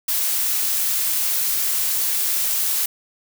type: noise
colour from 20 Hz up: blue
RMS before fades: -21 dBFS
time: 0.08-2.86 s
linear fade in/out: 5 ms
effects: none